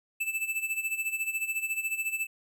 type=tone with tremolo; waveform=square; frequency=2637 Hz; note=E7; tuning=in tune; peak=-27 dBFS; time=0.2-2.27 s; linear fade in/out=10 ms; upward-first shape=sine; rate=14 Hz; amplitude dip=75%; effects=none